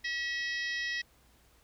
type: harmonic tone with a mistuned harmonic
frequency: 643 Hz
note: E5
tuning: 43 cents flat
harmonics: 3 / 4 / 5 / 6 / 7 / 8 / 9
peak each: -33 / -43 / -44 / -44 / -48 / -43 / -50 dBFS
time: 0.04-1.02 s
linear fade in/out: 10 ms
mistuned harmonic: 9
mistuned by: -20 cents
effects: added 60 Hz sine -65 dBFS peak until 1.63 s + pink hiss -65 dBFS RMS until 1.63 s